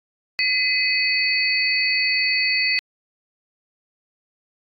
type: tone cluster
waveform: sine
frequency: 2023 / 2538 / 4479 Hz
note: B6 / D#7 / C#8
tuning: +41 / +34 / +17 cents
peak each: -22 dBFS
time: 0.39-2.79 s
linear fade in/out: 0 ms
effects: AAC 64 kbps